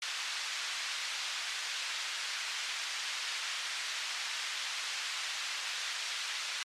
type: band-pass noise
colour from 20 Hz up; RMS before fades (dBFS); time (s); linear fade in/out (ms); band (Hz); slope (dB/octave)
white; -37; 0.02-6.63; 2; 1400 to 4500; 12
effects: low-pass 8000 Hz 12 dB/octave + MP3 64 kbps